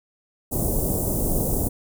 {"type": "band-stop noise", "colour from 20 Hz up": "pink", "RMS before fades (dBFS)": -23, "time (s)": [0.51, 1.69], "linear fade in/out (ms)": 20, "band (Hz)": [630, 8800], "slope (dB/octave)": 24, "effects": []}